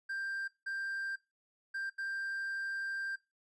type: tone bursts at uneven times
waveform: triangle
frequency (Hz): 1583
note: G6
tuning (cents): +17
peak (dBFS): -34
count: 4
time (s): 0.09-0.48 / 0.66-1.16 / 1.74-1.9 / 1.98-3.16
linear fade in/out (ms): 10
effects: noise-tail reverb RT60 0.2 s tail -17 dB re dry + resampled to 24000 Hz